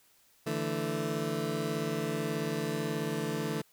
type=chord; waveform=20% pulse; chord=D suspended second; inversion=none; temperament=just; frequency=146.83 / 165.19 / 220.2 Hz; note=D3 / E3 / A3; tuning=0 / +4 / +2 cents; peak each=-31 dBFS; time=0.46-3.62 s; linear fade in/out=10 ms; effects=white hiss -65 dBFS RMS until 3.72 s